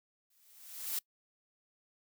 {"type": "noise with exponential growth", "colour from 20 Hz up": "blue", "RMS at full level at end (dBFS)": -33, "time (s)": [0.3, 0.99], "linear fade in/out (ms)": 5, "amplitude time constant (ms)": 150, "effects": ["noise-tail reverb RT60 0.1 s tail -24 dB re dry"]}